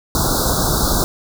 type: band-stop noise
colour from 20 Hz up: pink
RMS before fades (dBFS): -17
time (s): 0.15-1.04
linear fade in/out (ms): 0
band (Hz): 1500 to 3700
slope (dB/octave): 96
effects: none